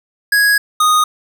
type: tone pair in turn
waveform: square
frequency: 1661.2 / 1239.6 Hz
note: G#6 / D#6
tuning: 0 / -7 cents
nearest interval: perfect fourth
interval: 507 cents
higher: first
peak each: -10 dBFS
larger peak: neither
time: 0.32-0.58 / 0.8-1.04 s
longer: first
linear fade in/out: 5 ms
effects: none